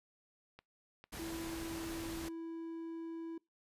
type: click train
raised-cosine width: 0.3 ms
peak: -37 dBFS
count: 4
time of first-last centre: 0.59-1.941 s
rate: 2.22 Hz
type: noise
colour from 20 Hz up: pink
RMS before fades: -46 dBFS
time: 1.12-2.29 s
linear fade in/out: 10 ms
type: tone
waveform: triangle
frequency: 329.6 Hz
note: E4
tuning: in tune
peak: -39 dBFS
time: 1.19-3.38 s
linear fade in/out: 5 ms
effects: noise-tail reverb RT60 0.2 s tail -24 dB re dry + resampled to 32000 Hz